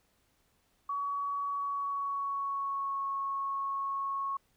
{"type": "tone with pitch glide", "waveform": "sine", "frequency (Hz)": [1130, 1099.7], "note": ["C#6", "C#6"], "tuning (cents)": [33, -14], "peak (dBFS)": -31, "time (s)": [0.89, 4.37], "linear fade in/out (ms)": 5, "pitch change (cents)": -47, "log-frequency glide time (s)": [1.47, 3.07], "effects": ["pink hiss -72 dBFS RMS until 4.56 s"]}